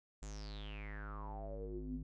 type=tone with low-pass filter sweep; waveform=square; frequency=51.8 Hz; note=G#1; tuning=4 cents flat; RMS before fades=-45 dBFS; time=0.22-2.03 s; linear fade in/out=5 ms; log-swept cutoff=7500 to 210 Hz; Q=10; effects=none